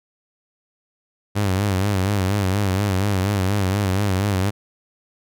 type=tone with vibrato; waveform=sawtooth; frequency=98 Hz; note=G2; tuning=in tune; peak=-14 dBFS; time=1.35-4.51 s; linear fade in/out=20 ms; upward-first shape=sine; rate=4.2 Hz; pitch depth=99 cents each way; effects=none